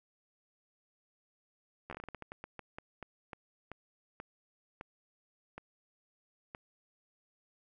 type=slowing click train; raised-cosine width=0.5 ms; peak=-28 dBFS; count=21; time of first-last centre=1.9-6.549 s; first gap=12 ms; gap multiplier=1.26; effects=none